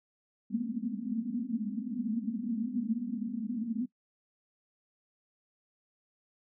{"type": "band-pass noise", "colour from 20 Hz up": "pink", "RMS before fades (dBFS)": -34, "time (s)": [0.5, 3.86], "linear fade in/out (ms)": 10, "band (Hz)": [210, 250], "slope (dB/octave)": 96, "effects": ["noise-tail reverb RT60 0.1 s tail -19 dB re dry"]}